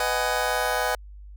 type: chord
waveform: 25% pulse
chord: G# minor seventh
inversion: first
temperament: just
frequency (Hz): 498.4 / 623 / 747.5 / 830.6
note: B4 / D#5 / F#5 / G#5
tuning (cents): +16 / +2 / +17 / 0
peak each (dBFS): -25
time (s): 0-0.95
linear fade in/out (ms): 2
effects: added 50 Hz sine -40 dBFS peak until 1.36 s